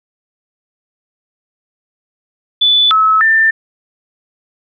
sine tone with pitch steps, 3479 / 1294 / 1786 Hz, A7 / E6 / A6, -20 / -32 / +25 cents, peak -7 dBFS, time 2.61-3.51 s, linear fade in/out 10 ms, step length 300 ms, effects none

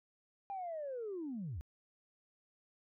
sine linear sweep, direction down, 807 to 61.74 Hz, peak -38 dBFS, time 0.5-1.61 s, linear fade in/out 0 ms, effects tanh soft clip ceiling -35 dBFS

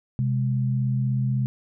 sine tone pair together, 129.31 / 205.7 Hz, C3 / G#3, -20 / -16 cents, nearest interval minor sixth, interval 804 cents, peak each -21 / -29 dBFS, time 0.19-1.46 s, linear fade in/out 0 ms, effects none

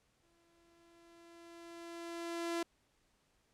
sawtooth tone with exponential growth, 338.5 Hz, E4, 46 cents sharp, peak -30 dBFS, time 0.23-2.63 s, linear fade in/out 5 ms, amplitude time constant 520 ms, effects pink hiss -75 dBFS RMS until 3.53 s + low-pass 10000 Hz 12 dB/octave

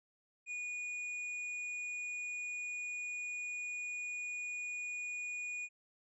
sine tone with tanh clipping, 2455 Hz, D#7, 24 cents flat, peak -40 dBFS, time 0.46-5.69 s, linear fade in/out 50 ms, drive 8 dB, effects resampled to 22050 Hz

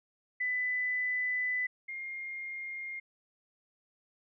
sine tone pair in turn, 1998 / 2124 Hz, B6 / C7, +20 / +25 cents, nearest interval minor second, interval 105 cents, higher second, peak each -29 / -37 dBFS, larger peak first, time 0.4-1.67 / 1.88-3 s, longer first, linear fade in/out 10 ms, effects none

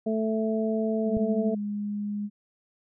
harmonic tone, 220 Hz, A3, in tune, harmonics 1 / 2 / 3, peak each -26 / -29 / -31 dBFS, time 0.06-1.55 s, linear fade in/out 10 ms
sine tone with pitch glide, 207.7 to 206.3 Hz, G#3 to G#3, 0 to -11 cents, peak -28 dBFS, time 1.05-2.3 s, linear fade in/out 50 ms, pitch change -11 cents, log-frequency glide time 1.48-1.6 s
click, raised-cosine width 5 ms, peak -20 dBFS, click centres 1.169 s
effects none

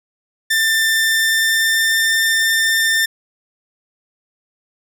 sawtooth tone with pitch glide, 1786 to 1796.3 Hz, A6 to A6, +25 to +35 cents, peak -10 dBFS, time 0.5-3.06 s, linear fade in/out 10 ms, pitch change +10 cents, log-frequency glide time 0.93-2.08 s, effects none

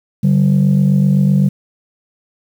sine tone pair together, 143.8 / 191.65 Hz, D3 / G3, -36 / -39 cents, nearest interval perfect fourth, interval 497 cents, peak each -10 dBFS, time 0.23-1.49 s, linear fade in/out 10 ms, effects tanh soft clip ceiling -5 dBFS + 7-bit

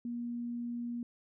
sine tone, 238.4 Hz, A#3, 39 cents sharp, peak -35 dBFS, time 0.05-1.03 s, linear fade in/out 2 ms, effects none

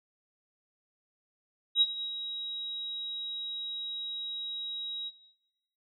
sine tone with ADSR envelope, 3825 Hz, A#7, 44 cents sharp, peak -18 dBFS, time 1.75-5.11 s, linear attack 64 ms, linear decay 42 ms, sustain -17 dB, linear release 37 ms, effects noise-tail reverb RT60 0.9 s tail -17 dB re dry

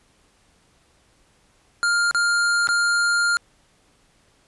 square tone with dropouts, 1404 Hz, F6, 9 cents sharp, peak -18 dBFS, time 1.83-3.37 s, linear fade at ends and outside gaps 0 ms, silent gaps 2.111-2.147 / 2.672-2.689 s, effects pink hiss -60 dBFS RMS until 4.47 s + resampled to 24000 Hz

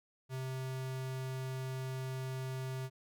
square tone, 130.81 Hz, C3, in tune, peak -38 dBFS, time 0.29-2.9 s, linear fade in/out 50 ms, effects none

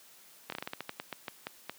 slowing click train, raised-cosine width 0.3 ms, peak -20 dBFS, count 14, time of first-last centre 0.5-1.696 s, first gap 23 ms, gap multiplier 1.21, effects white hiss -57 dBFS RMS until 1.78 s + high-pass 150 Hz 12 dB/octave

